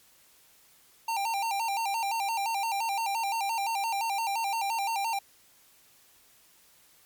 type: tone with vibrato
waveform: square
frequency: 850 Hz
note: G#5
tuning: 40 cents sharp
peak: -28 dBFS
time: 1.08-5.19 s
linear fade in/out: 5 ms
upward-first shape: square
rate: 5.8 Hz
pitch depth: 120 cents each way
effects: white hiss -60 dBFS RMS until 7.05 s + MP3 96 kbps